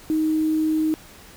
sine tone with quantisation, 312.9 Hz, D#4, 10 cents sharp, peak -18 dBFS, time 0.1-0.94 s, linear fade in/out 0 ms, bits 7, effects pink hiss -46 dBFS RMS until 1.36 s

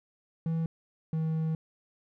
triangle tone pair in turn, 163.3 / 159.57 Hz, E3 / D#3, -16 / +44 cents, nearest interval unison, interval 40 cents, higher first, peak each -25 dBFS, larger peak neither, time 0.46-0.66 / 1.13-1.55 s, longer second, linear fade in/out 2 ms, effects none

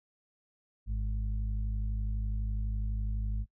harmonic tone, 52 Hz, G#1, 3 cents sharp, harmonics 1 / 2 / 4, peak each -30 / -38 / -47 dBFS, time 0.86-3.46 s, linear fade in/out 50 ms, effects noise-tail reverb RT60 0.1 s tail -25 dB re dry

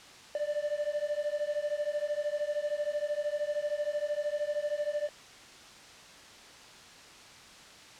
triangle beating tone pair, 585 / 598 Hz, D5 / D5, -7 / +31 cents, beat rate 13 Hz, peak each -31 / -31 dBFS, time 0.35-5.09 s, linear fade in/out 2 ms, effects white hiss -51 dBFS RMS until 7.99 s + low-pass 6000 Hz 12 dB/octave

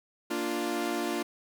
sawtooth chord, Bb major, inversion none, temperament equal, 233.1 / 293.7 / 349.2 Hz, Bb3 / D4 / F4, 0 / 0 / 0 cents, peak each -32 / -30 / -28 dBFS, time 0.3-1.23 s, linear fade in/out 10 ms, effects none

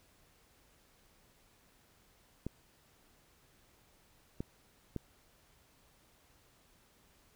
clicks, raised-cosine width 3 ms, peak -24 dBFS, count 3, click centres 2.466 / 4.405 / 4.963 s, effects pink hiss -67 dBFS RMS until 7.35 s

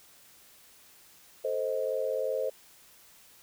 sine chord, A diminished, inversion none, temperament equal with one note detuned, 440 / 523.3 / 627.7 Hz, A4 / C5 / Eb5, 0 / 0 / +15 cents, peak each -34 / -30 / -34 dBFS, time 1.44-2.5 s, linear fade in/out 10 ms, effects white hiss -57 dBFS RMS until 3.42 s

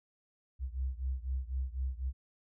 sine beating tone pair, 63.5 / 67.5 Hz, B1 / C#2, +49 / -45 cents, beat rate 4 Hz, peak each -35 / -37 dBFS, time 0.59-2.13 s, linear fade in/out 50 ms, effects none

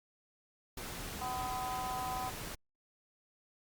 pink noise, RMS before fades -43 dBFS, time 0.77-2.55 s, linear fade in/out 5 ms
harmonic tone, 252.5 Hz, B3, 39 cents sharp, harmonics 3 / 4 / 5, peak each -38 / -41 / -46 dBFS, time 1.21-2.3 s, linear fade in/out 10 ms
effects Opus 48 kbps

